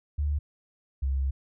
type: tone pair in turn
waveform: sine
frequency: 73.2 / 67.34 Hz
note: D2 / C#2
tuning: -5 / -50 cents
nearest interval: minor second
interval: 145 cents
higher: first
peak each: -24 dBFS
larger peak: neither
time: 0.18-0.39 / 1.02-1.31 s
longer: second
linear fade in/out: 10 ms
effects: none